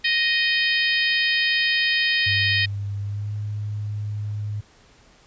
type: harmonic tone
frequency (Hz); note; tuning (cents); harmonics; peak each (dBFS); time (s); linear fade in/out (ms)
622.3; D#5; 0; 3 / 4 / 5 / 6 / 7 / 8; -22 / -24 / -26 / -28 / -29 / -30; 0.04-2.66; 10
type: tone with pitch glide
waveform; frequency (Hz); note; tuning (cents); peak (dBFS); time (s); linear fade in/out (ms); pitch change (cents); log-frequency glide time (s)
sine; 100.7 to 104.43; G2 to G#2; +47 to +10; -25; 2.26-4.61; 10; +63; 2.99-3.33
effects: pink hiss -54 dBFS RMS until 5.26 s + resampled to 16000 Hz